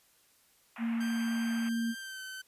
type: band-pass noise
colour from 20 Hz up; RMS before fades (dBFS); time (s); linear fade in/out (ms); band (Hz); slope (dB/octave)
white; -47; 0.76-1.69; 2; 640 to 2600; 48
type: tone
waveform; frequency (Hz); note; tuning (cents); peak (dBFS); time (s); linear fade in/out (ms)
sine; 230.4; A#3; -20; -29; 0.78-1.95; 50
type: tone with pitch glide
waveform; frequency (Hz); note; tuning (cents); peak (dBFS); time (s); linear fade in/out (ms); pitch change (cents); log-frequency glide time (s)
sawtooth; 1579 to 1531.4; G6 to G6; +12 to -41; -37; 1-2.42; 10; -53; 1.98-2.21
effects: white hiss -66 dBFS RMS until 2.47 s + resampled to 32000 Hz